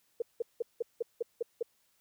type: tone bursts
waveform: sine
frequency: 466.2 Hz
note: A#4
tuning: in tune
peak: -28 dBFS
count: 8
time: 0.2-1.628 s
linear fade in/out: 5 ms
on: 21 ms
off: 180 ms
effects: white hiss -72 dBFS RMS until 2 s